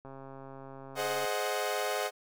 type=click train; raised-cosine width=1 ms; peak=-33 dBFS; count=163; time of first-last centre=0.05-1.25 s; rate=135 Hz
type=chord; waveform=sawtooth; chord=Ab dominant seventh; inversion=none; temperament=equal with one note detuned; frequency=421.6 / 523.3 / 622.3 / 740 Hz; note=Ab4 / C5 / Eb5 / Gb5; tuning=+26 / 0 / 0 / 0 cents; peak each=-32 dBFS; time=0.95-2.11 s; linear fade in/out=50 ms
effects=none